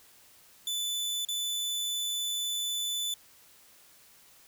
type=tone with dropouts; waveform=sawtooth; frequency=3496 Hz; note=A7; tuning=12 cents flat; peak=-27 dBFS; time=0.67-3.14 s; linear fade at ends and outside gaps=2 ms; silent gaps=1.25-1.286 s; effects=white hiss -58 dBFS RMS until 4.47 s